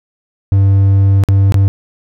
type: tone with dropouts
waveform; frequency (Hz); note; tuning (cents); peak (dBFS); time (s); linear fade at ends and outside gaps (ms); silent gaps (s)
triangle; 98; G2; 0; -4; 0.52-1.68; 0; 1.237-1.287 / 1.522-1.543
effects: none